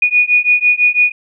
sine beating tone pair, 2458 / 2464 Hz, D#7 / D#7, -22 / -17 cents, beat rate 6 Hz, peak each -12 dBFS, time 0.02-1.12 s, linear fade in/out 5 ms, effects none

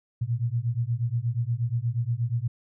sine beating tone pair, 114.2 / 122.6 Hz, A#2 / B2, -35 / -12 cents, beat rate 8.4 Hz, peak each -27 dBFS, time 0.21-2.48 s, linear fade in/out 10 ms, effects none

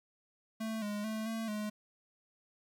square tone with pitch steps, 221.5 / 207.2 / 218.7 / 224.9 / 211.1 Hz, A3 / G#3 / A3 / A3 / G#3, +12 / -4 / -10 / +38 / +29 cents, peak -36 dBFS, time 0.6-1.7 s, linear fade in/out 10 ms, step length 220 ms, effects 11-bit

